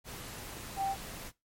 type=tone in noise; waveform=sine; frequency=782 Hz; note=G5; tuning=4 cents flat; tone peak=-29 dBFS; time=0.76-0.96 s; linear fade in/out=50 ms; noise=pink; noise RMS=-44 dBFS; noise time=0.04-1.32 s; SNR=+12 dB; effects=noise-tail reverb RT60 0.2 s tail -19 dB re dry + MP3 64 kbps